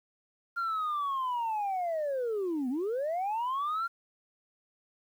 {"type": "linear two-way sweep", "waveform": "sine", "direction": "down then up", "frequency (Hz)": [1400, 240, 1400], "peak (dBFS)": -27, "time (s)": [0.56, 3.88], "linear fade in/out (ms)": 20, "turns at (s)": 2.69, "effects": ["tanh soft clip ceiling -27 dBFS", "10-bit"]}